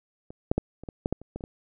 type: clicks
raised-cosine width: 2 ms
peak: -28 / -8 / -10 / -28 / -22 / -12 / -12 / -30 / -21 / -29 / -22 dBFS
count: 11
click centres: 0.305 / 0.515 / 0.58 / 0.836 / 0.888 / 1.059 / 1.126 / 1.216 / 1.36 / 1.408 / 1.439 s
effects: none